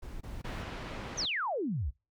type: noise bursts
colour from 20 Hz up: brown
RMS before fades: -41 dBFS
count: 3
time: 0.02-0.632 s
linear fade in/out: 10 ms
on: 190 ms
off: 21 ms
type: low-pass noise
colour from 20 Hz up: pink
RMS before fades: -41 dBFS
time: 0.44-1.26 s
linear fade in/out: 10 ms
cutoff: 2900 Hz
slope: 12 dB/octave
type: exponential sweep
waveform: sine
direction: down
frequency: 6645 to 55 Hz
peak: -30 dBFS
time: 1.17-1.91 s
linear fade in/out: 20 ms
effects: noise-tail reverb RT60 0.3 s tail -26 dB re dry